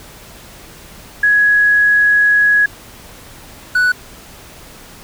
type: tone pair in turn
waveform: sine / triangle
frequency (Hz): 1672 / 1481.9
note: G#6 / F#6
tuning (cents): +11 / +2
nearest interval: major second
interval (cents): 209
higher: first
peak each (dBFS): -8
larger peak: neither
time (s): 1.23-2.66 / 3.75-3.92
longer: first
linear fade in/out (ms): 5
effects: pink hiss -38 dBFS RMS until 5.03 s